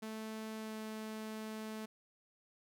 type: tone with pitch glide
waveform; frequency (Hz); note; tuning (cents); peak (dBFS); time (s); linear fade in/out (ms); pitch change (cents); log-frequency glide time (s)
sawtooth; 219.1 to 217.8; A3 to A3; -7 to -17; -38; 0.02-1.86; 10; -10; 0.57-0.76
effects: none